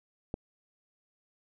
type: click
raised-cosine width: 2 ms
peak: -20 dBFS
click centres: 0.341 s
effects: none